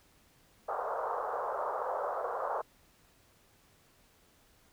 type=band-pass noise; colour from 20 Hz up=pink; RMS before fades=-35 dBFS; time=0.68-2.62 s; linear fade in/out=10 ms; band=470 to 1300 Hz; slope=48 dB/octave; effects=pink hiss -65 dBFS RMS until 4.72 s